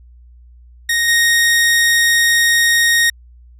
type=tone with level steps; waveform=sawtooth; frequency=1864.7 Hz; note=A#6; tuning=in tune; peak=-10 / -7 dBFS; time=0.89-3.1 s; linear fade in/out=5 ms; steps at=1.08 s; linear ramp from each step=5 ms; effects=added 60 Hz sine -40 dBFS peak until 3.59 s + resampled to 32000 Hz